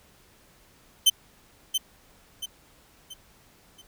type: tone with echo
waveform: sawtooth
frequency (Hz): 3079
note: G7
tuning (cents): -32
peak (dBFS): -11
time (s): 1.06-1.1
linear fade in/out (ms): 10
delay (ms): 680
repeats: 4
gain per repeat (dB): -8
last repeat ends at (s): 3.82
effects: pink hiss -58 dBFS RMS until 3.87 s